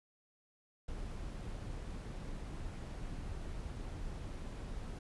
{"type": "noise", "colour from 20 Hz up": "brown", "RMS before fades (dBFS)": -43, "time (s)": [0.88, 4.99], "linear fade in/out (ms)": 5, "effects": ["resampled to 24000 Hz"]}